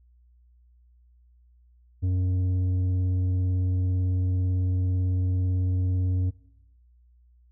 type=tone with tanh clipping; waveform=sine; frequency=91.8 Hz; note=F#2; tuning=13 cents flat; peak=-23 dBFS; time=2.02-6.31 s; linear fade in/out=20 ms; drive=7 dB; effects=noise-tail reverb RT60 0.9 s tail -21 dB re dry + added 60 Hz sine -55 dBFS peak until 7.51 s